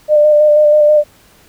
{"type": "tone with vibrato", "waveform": "sine", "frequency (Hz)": 600, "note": "D5", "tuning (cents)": 37, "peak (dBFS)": -5, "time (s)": [0.08, 1.04], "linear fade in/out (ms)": 50, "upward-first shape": "square", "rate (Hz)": 6.2, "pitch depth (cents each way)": 17, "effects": ["pink hiss -47 dBFS RMS until 1.48 s"]}